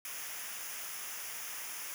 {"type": "noise with comb filter", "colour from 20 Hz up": "white", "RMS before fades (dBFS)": -42, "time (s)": [0.05, 1.94], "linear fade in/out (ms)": 0, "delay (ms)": 0.24, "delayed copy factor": -0.7, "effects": []}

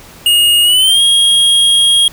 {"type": "tone with pitch glide", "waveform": "square", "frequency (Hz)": [2860, 3266], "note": ["F7", "G#7"], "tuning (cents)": [41, -30], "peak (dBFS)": -7, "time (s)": [0.26, 2.08], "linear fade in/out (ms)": 2, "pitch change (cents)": 229, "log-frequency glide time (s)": [0.63, 1.01], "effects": ["pink hiss -37 dBFS RMS until 2.12 s"]}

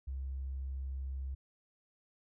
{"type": "tone with tanh clipping", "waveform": "triangle", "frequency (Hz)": 66.7, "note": "C2", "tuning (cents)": 34, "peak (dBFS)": -36, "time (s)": [0.07, 1.35], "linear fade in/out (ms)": 10, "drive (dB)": 3, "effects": []}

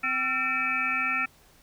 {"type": "harmonic tone with a mistuned harmonic", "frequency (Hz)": 257.2, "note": "C4", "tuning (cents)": -30, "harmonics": [1, 3, 5, 7, 9, 10], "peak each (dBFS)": [-40, -40, -29, -32, -29, -31], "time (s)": [0.03, 1.26], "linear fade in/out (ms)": 10, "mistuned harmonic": 5, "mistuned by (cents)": 87, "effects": ["pink hiss -58 dBFS RMS until 1.62 s"]}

